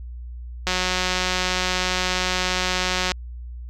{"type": "click train", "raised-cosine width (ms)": 0.2, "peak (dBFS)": -5, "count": 449, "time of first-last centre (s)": [0.67, 3.118], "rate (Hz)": 183, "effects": ["added 60 Hz sine -32 dBFS peak until 3.69 s"]}